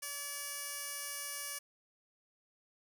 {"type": "tone with band-pass filter", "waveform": "15% pulse", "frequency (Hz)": 573, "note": "D5", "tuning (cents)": -43, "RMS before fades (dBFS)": -42, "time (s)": [0.02, 1.59], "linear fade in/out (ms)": 10, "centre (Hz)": 11000, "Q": 0.77, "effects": []}